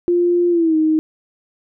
sine tone with pitch glide, 349.7 to 313.4 Hz, F4 to D#4, +2 to +13 cents, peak -12 dBFS, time 0.08-0.99 s, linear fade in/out 0 ms, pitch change -189 cents, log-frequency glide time 0.5-0.76 s, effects none

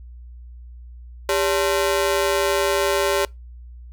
sawtooth ring-modulated tone, 484.4 Hz, B4, 34 cents flat, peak -11 dBFS, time 1.29-3.25 s, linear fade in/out 2 ms, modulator 85.7 Hz, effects noise-tail reverb RT60 0.2 s tail -25 dB re dry + added 60 Hz sine -37 dBFS peak until 3.92 s

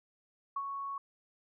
sine tone with ADSR envelope, 1109 Hz, C#6, in tune, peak -31 dBFS, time 0.56-0.98 s, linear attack 6 ms, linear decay 53 ms, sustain -5 dB, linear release 3 ms, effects none

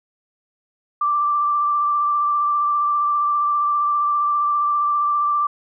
sine tone with vibrato, 1174.7 Hz, D6, in tune, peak -16 dBFS, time 1.01-5.47 s, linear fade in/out 5 ms, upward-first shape sine, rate 15 Hz, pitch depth 16 cents each way, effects none

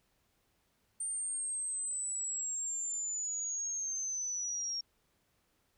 sine linear sweep, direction down, 8870 to 5540 Hz, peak -34 dBFS, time 1-4.81 s, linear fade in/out 5 ms, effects pink hiss -75 dBFS RMS until 5.77 s

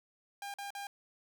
sawtooth tone bursts, 803 Hz, G5, 41 cents sharp, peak -36 dBFS, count 3, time 0.42-0.87 s, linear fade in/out 2 ms, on 120 ms, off 45 ms, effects none

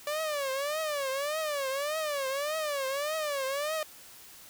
sawtooth tone with vibrato, 579 Hz, D5, 25 cents flat, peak -26 dBFS, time 0.07-3.83 s, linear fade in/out 2 ms, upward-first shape triangle, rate 1.7 Hz, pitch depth 180 cents each way, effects white hiss -51 dBFS RMS until 4.49 s

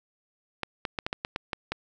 clicks, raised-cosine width 0.3 ms, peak -13 dBFS, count 9, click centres 0.633 / 0.852 / 0.988 / 1.065 / 1.129 / 1.249 / 1.361 / 1.532 / 1.72 s, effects none

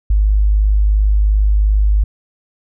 sine tone, 51.4 Hz, G#1, 17 cents flat, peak -9 dBFS, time 0.1-2.04 s, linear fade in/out 5 ms, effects none

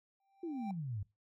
triangle tone with exponential growth, 784 Hz, G5, in tune, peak -38 dBFS, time 0.2-0.71 s, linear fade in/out 2 ms, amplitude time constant 110 ms
sine exponential sweep, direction down, 358.9 to 94 Hz, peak -37 dBFS, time 0.43-1.03 s, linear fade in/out 5 ms
effects noise-tail reverb RT60 0.2 s tail -18 dB re dry

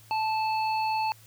harmonic tone, 876 Hz, A5, 8 cents flat, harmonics 1 / 3 / 5, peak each -25 / -35 / -39 dBFS, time 0.11-1.12 s, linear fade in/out 0 ms, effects added 110 Hz sine -54 dBFS peak until 1.26 s + white hiss -56 dBFS RMS until 1.26 s

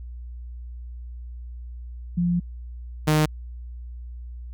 sine / sawtooth tone pair in turn, 174.61 / 153.64 Hz, F3 / D#3, 0 / -22 cents, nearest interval major second, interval 222 cents, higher first, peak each -19 / -13 dBFS, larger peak second, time 2.17-2.4 / 3.07-3.26 s, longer first, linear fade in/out 10 ms, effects added 60 Hz sine -34 dBFS peak until 4.53 s

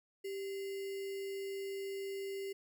sine tone with sample-and-hold, 392 Hz, G4, in tune, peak -38 dBFS, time 0.24-2.53 s, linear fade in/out 10 ms, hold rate 2450 Hz, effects none

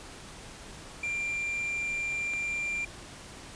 triangle tone, 2377 Hz, D7, 20 cents sharp, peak -28 dBFS, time 1.03-2.85 s, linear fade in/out 5 ms
click, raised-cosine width 0.3 ms, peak -25 dBFS, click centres 2.336 s
effects pink hiss -46 dBFS RMS until 3.55 s + resampled to 22050 Hz

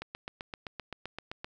click train, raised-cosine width 0.3 ms, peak -22 dBFS, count 12, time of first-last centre 0.02-1.445 s, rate 7.72 Hz, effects none

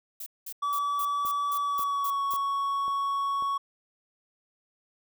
violet noise bursts, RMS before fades -38 dBFS, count 9, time 0.2-2.367 s, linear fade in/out 5 ms, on 63 ms, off 200 ms
triangle tone with pitch glide, 1148 to 1112.7 Hz, D6 to C#6, -40 to +6 cents, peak -24 dBFS, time 0.62-3.58 s, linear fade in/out 10 ms, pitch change -54 cents, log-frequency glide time 1.61-2.22 s
click train, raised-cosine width 1 ms, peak -31 dBFS, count 5, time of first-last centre 1.25-3.424 s, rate 1.84 Hz
effects none

